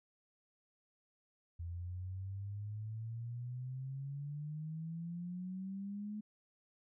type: exponential sweep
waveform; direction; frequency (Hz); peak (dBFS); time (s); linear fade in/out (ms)
sine; up; 84 to 213.4; -40; 1.59-6.21; 10
effects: none